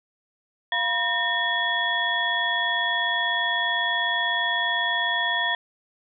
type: tone cluster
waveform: sine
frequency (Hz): 695 / 967 / 1824 / 3364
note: F5 / B5 / A#6 / G#7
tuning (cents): -9 / -37 / -38 / +22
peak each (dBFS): -31 / -29 / -24 / -27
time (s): 0.72-5.55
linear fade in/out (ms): 2
effects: none